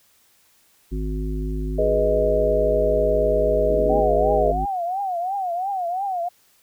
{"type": "harmonic tone", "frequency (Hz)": 51.91, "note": "G#1", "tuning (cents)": 0, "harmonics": [1, 3, 5, 7], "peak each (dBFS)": [-24, -32, -32, -34], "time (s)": [0.91, 4.66], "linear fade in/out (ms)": 20}
{"type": "chord", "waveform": "sine", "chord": "G# minor", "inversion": "none", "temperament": "equal", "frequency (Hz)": [415.3, 493.9, 622.3], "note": ["G#4", "B4", "D#5"], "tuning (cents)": [0, 0, 0], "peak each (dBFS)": [-22, -23, -20], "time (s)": [1.78, 4.52], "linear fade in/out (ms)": 10}
{"type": "band-pass noise", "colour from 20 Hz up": "white", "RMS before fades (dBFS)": -30, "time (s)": [3.69, 4.01], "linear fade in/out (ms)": 5, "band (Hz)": [220, 330], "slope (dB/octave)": 96}
{"type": "tone with vibrato", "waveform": "sine", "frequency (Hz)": 740, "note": "F#5", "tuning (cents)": 0, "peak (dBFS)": -22, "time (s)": [3.89, 6.29], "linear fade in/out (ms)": 10, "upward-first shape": "triangle", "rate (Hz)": 2.9, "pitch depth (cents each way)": 170}
{"effects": ["white hiss -59 dBFS RMS until 6.62 s"]}